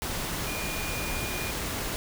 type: tone in noise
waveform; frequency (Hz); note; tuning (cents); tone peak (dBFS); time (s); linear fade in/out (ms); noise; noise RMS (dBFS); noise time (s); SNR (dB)
sine; 2429; D#7; -42; -37; 0.47-1.51; 0; pink; -32; 0.02-1.96; -8
effects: none